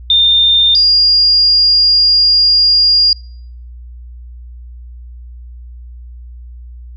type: tone pair in turn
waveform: sine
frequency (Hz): 3617 / 4828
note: A7 / D8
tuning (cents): +47 / +47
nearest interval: perfect fourth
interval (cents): 500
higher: second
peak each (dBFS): -6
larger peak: neither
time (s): 0.1-0.75 / 0.75-3.13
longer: second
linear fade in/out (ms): 2
effects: noise-tail reverb RT60 0.6 s tail -26 dB re dry + added 60 Hz sine -29 dBFS peak until 6.96 s